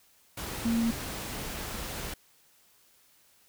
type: tone in noise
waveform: sine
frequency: 230 Hz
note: A#3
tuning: 23 cents flat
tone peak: -24 dBFS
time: 0.65-0.91 s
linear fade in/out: 5 ms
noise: pink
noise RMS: -37 dBFS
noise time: 0.37-2.14 s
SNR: +10 dB
effects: white hiss -63 dBFS RMS until 3.48 s